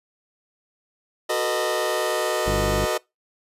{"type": "chord", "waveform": "sawtooth", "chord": "B dominant seventh", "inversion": "second", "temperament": "just", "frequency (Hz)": [370.4, 444.5, 493.9, 617.4], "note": ["F#4", "A4", "B4", "D#5"], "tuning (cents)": [2, 18, 0, -14], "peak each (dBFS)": [-24, -24, -25, -21], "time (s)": [1.29, 2.98], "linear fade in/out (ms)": 10}
{"type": "harmonic tone", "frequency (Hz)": 50, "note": "G1", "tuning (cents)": 35, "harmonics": [1, 2, 3, 4, 6, 7], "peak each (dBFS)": [-26, -29, -31, -32, -34, -34], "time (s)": [2.46, 2.86], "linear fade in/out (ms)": 10}
{"effects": ["noise-tail reverb RT60 0.2 s tail -23 dB re dry", "resampled to 32000 Hz"]}